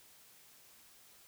silence, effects white hiss -61 dBFS RMS until 1.27 s

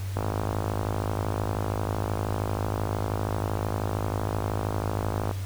click train, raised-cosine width 1 ms, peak -14 dBFS, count 273, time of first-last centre 0.17-5.312 s, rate 52.9 Hz, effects added 96 Hz sine -29 dBFS peak until 5.45 s + pink hiss -44 dBFS RMS until 5.45 s

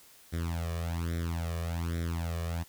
sawtooth tone with flanger, 84 Hz, E2, 33 cents sharp, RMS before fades -33 dBFS, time 0.32-2.64 s, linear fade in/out 20 ms, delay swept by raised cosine 0.53 to 1.73 ms, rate 1.2 Hz, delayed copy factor +0.95, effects white hiss -57 dBFS RMS until 2.68 s

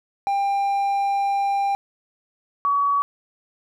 triangle / sine tone pair in turn, 796 / 1131.9 Hz, G5 / C#6, +26 / +36 cents, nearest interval tritone, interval 610 cents, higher second, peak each -17 dBFS, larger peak neither, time 0.27-1.75 / 2.65-3.02 s, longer first, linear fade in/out 0 ms, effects none

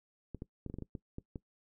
clicks, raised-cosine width 3 ms, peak -28 dBFS, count 10, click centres 0.347 / 0.421 / 0.663 / 0.699 / 0.741 / 0.786 / 0.823 / 0.952 / 1.184 / 1.358 s, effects noise-tail reverb RT60 0.1 s tail -20 dB re dry

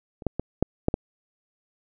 clicks, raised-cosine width 2 ms, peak -26 / -10 / -13 / -6 / -6 / -9 dBFS, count 6, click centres 0.222 / 0.267 / 0.396 / 0.626 / 0.884 / 0.941 s, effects none

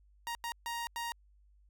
sawtooth tone bursts at uneven times, 937 Hz, A#5, 9 cents sharp, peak -32 dBFS, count 4, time 0.27-0.35 / 0.44-0.52 / 0.66-0.87 / 0.96-1.12 s, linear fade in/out 0 ms, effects added 50 Hz sine -61 dBFS peak until 1.69 s

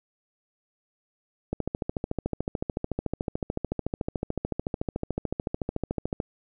click train, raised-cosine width 2 ms, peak -14 dBFS, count 65, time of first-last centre 1.53-6.202 s, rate 13.7 Hz, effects none

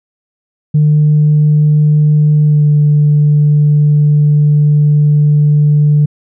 sine tone with pitch glide, 150.5 to 148.26 Hz, D3 to D3, +43 to +17 cents, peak -4 dBFS, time 0.74-6.06 s, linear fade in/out 10 ms, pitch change -26 cents, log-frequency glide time 2.42-2.67 s, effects tanh soft clip ceiling -2 dBFS

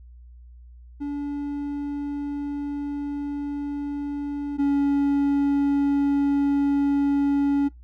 triangle tone pair in turn, 287.1 / 282.2 Hz, D4 / C#4, -39 / +31 cents, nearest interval unison, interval 30 cents, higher first, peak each -24 / -16 dBFS, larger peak second, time 1-4.58 / 4.58-7.69 s, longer first, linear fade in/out 20 ms, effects noise-tail reverb RT60 0.2 s tail -23 dB re dry + added 60 Hz sine -43 dBFS peak until 7.83 s

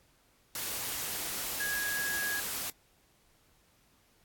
sine tone in noise, 1657 Hz, G#6, 4 cents flat, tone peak -32 dBFS, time 1.6-2.4 s, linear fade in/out 2 ms, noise white, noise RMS -36 dBFS, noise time 0.55-2.7 s, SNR +1 dB, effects pink hiss -67 dBFS RMS until 4.24 s + AAC 64 kbps

